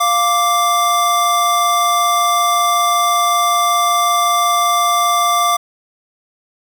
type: tone pair together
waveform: square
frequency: 698.5 / 1172.6 Hz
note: F5 / D6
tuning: 0 / -3 cents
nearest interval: major sixth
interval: 897 cents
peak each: -18 / -14 dBFS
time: 0-5.57 s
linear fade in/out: 10 ms
effects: none